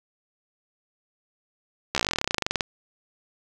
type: slowing click train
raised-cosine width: 0.2 ms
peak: -6 dBFS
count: 24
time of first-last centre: 1.95-2.608 s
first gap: 14 ms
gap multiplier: 1.06
effects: 8-bit